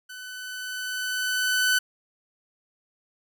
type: tone with level ramp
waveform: sawtooth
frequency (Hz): 1504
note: F#6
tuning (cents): +28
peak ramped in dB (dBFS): -35 to -15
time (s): 0.09-1.79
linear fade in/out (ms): 10
effects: none